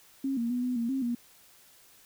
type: tone with pitch steps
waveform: sine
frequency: 270.7 / 233.7 / 246.1 / 250.2 / 232.8 / 267.3 / 238.7 Hz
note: C#4 / A#3 / B3 / B3 / A#3 / C4 / A#3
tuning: -41 / +5 / -6 / +23 / -2 / +37 / +41 cents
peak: -27 dBFS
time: 0.24-1.15 s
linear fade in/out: 5 ms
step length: 130 ms
effects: white hiss -58 dBFS RMS until 2.05 s

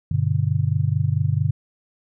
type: chord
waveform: sine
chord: G major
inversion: none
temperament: just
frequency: 98 / 122.5 / 147 Hz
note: G2 / B2 / D3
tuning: 0 / -14 / +2 cents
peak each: -22 dBFS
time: 0.11-1.51 s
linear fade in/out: 5 ms
effects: none

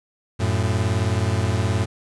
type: beating tone pair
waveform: 40% pulse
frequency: 92.5 / 111.5 Hz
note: F#2 / A2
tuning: 0 / +23 cents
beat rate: 19 Hz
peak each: -21 dBFS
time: 0.39-1.86 s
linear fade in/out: 20 ms
effects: resampled to 22050 Hz + 9-bit

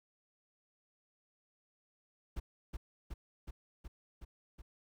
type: noise with echo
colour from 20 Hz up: brown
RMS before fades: -38 dBFS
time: 2.36-2.4 s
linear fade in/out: 10 ms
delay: 370 ms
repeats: 6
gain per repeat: -2 dB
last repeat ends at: 4.62 s
effects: none

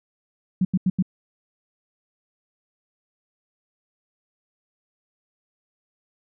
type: tone bursts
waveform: sine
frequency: 185 Hz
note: F#3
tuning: in tune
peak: -16 dBFS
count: 4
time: 0.61-1.025 s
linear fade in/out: 5 ms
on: 40 ms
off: 85 ms
effects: none

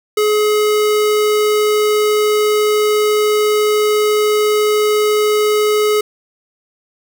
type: tone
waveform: square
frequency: 423 Hz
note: G#4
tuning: 32 cents sharp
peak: -12 dBFS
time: 0.17-6.01 s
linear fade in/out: 5 ms
effects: none

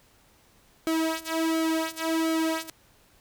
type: tone with flanger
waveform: sawtooth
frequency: 323.2 Hz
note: E4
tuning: 34 cents flat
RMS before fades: -27 dBFS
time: 0.87-2.7 s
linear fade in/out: 0 ms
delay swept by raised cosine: 1.1 to 3.1 ms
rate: 1.4 Hz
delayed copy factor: -0.85
effects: pink hiss -60 dBFS RMS until 3.2 s

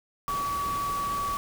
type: tone in noise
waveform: sine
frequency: 1138 Hz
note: C#6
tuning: 45 cents sharp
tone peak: -27 dBFS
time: 0.28-1.37 s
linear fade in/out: 0 ms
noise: pink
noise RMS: -38 dBFS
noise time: 0.28-1.37 s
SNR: +8 dB
effects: none

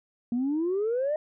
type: exponential sweep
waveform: sine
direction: up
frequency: 232.3 to 624 Hz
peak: -23 dBFS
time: 0.32-1.16 s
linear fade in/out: 2 ms
effects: tanh soft clip ceiling -21 dBFS

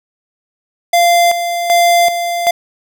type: tone with tremolo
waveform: square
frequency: 692 Hz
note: F5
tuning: 16 cents flat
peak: -8 dBFS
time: 0.93-2.51 s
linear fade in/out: 5 ms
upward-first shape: square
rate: 1.3 Hz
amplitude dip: 60%
effects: none

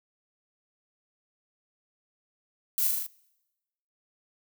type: noise with echo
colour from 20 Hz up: violet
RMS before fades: -27 dBFS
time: 2.78-2.87 s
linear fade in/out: 0 ms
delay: 39 ms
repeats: 5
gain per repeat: -2 dB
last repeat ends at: 3.065 s
effects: noise-tail reverb RT60 1.0 s tail -25 dB re dry

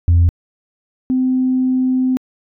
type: tone pair in turn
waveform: sine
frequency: 85.6 / 257.2 Hz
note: F2 / C4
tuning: -34 / -30 cents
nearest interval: octave + perfect fifth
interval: 1904 cents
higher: second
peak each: -6 / -12 dBFS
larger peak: first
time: 0.08-0.29 / 1.1-2.17 s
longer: second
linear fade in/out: 0 ms
effects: tanh soft clip ceiling -6 dBFS

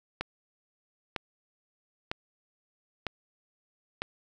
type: click train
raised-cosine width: 0.3 ms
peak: -15 dBFS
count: 5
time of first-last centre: 0.21-4.02 s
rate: 1.05 Hz
effects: none

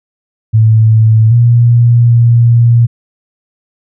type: tone with pitch steps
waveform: sine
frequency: 110.6 / 118.9 / 117.9 Hz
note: A2 / A#2 / A#2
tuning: +9 / +35 / +20 cents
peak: -3 dBFS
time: 0.53-2.87 s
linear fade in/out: 20 ms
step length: 780 ms
effects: none

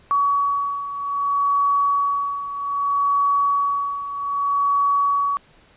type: beating tone pair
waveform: sine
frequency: 1130 / 1130.63 Hz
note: C#6 / C#6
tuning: +33 / +34 cents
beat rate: 0.63 Hz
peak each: -19 / -24 dBFS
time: 0.11-5.37 s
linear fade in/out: 0 ms
effects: pink hiss -53 dBFS RMS until 5.76 s + resampled to 8000 Hz

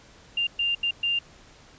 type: tone bursts at uneven times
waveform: sine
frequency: 2794 Hz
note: F7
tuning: in tune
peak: -22 dBFS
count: 4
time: 0.37-0.47 / 0.59-0.75 / 0.83-0.91 / 1.03-1.19 s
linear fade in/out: 5 ms
effects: pink hiss -52 dBFS RMS until 1.78 s + resampled to 16000 Hz

